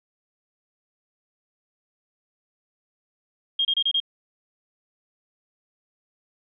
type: tone bursts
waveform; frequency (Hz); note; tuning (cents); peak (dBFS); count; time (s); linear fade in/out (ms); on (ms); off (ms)
sine; 3231; G#7; -48; -19; 5; 3.59-4.002; 5; 60; 28
effects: none